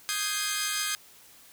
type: chord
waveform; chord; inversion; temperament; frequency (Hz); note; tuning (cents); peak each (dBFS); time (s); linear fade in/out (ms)
10% pulse; Ab major seventh; second; equal; 1244.5 / 1568 / 1661.2 / 2093; Eb6 / G6 / Ab6 / C7; 0 / 0 / 0 / 0; -25; 0.09-0.95; 0
effects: white hiss -54 dBFS RMS until 1.52 s